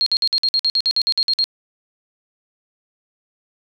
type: tone bursts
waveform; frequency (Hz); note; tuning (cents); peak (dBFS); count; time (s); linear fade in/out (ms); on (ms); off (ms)
sine; 4239; C8; +22; -14; 14; 0.01-1.441; 0; 53; 53
effects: none